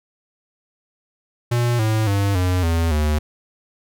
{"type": "tone with pitch steps", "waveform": "square", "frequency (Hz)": [120, 109.41, 99.75, 90.94, 82.91, 75.6], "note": ["B2", "A2", "G2", "F#2", "E2", "D#2"], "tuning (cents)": [-49, -9, 31, -29, 11, -49], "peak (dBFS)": -17, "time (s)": [1.51, 3.19], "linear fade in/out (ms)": 10, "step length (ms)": 280, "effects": []}